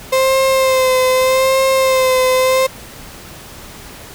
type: tone with vibrato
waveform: 35% pulse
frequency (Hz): 522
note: C5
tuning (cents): -4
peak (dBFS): -9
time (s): 0.12-2.67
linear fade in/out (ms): 10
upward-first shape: sine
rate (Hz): 0.82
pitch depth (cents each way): 31
effects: pink hiss -35 dBFS RMS until 4.14 s